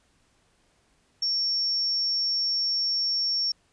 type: tone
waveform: sine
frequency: 5480 Hz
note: F8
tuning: 34 cents flat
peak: -23 dBFS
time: 1.22-3.52 s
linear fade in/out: 5 ms
effects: pink hiss -66 dBFS RMS until 3.72 s + resampled to 22050 Hz